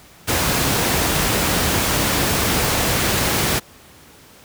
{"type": "noise", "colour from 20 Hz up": "pink", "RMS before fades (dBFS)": -18, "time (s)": [0.27, 3.6], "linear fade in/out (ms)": 20, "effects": ["pink hiss -46 dBFS RMS until 4.44 s", "high-pass 60 Hz 12 dB/octave"]}